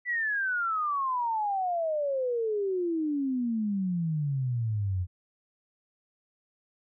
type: exponential sweep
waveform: sine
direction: down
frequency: 1991 to 87.31 Hz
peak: -26 dBFS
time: 0.05-5.07 s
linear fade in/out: 50 ms
effects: none